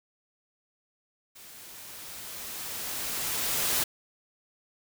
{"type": "noise with level ramp", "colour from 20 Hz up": "white", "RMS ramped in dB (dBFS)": [-49, -26], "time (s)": [1.35, 3.84], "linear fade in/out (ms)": 10, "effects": []}